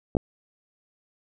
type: clicks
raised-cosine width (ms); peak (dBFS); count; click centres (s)
2; -13 / -7; 2; 0.151 / 0.168
effects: none